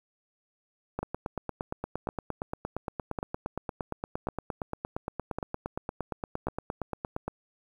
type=two click trains; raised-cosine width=1 ms; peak=-17 / -18 dBFS; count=6 / 55; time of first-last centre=0.99-6.485 / 1.03-7.28 s; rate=0.91 / 8.64 Hz; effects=9-bit